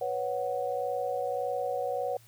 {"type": "chord", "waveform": "sine", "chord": "B suspended second", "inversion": "none", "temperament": "just", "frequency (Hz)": [493.9, 555.6, 740.8], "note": ["B4", "C#5", "F#5"], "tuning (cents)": [0, 4, 2], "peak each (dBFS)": -33, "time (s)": [0.01, 2.17], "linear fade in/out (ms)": 5, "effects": ["added 114 Hz sine -57 dBFS peak until 2.27 s", "white hiss -60 dBFS RMS until 2.27 s"]}